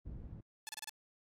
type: low-pass noise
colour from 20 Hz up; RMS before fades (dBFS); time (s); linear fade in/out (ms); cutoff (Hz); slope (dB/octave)
white; -47; 0.05-0.41; 10; 120; 12
type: tone bursts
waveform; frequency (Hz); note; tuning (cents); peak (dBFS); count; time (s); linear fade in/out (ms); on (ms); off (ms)
5% pulse; 867; A5; -26; -30; 5; 0.67-0.894; 0; 20; 31
effects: AAC 48 kbps